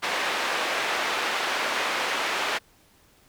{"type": "band-pass noise", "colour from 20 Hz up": "white", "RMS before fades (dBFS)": -27, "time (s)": [0.02, 2.59], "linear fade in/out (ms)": 20, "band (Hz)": [430, 2400], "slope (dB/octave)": 12, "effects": ["pink hiss -59 dBFS RMS until 3.28 s"]}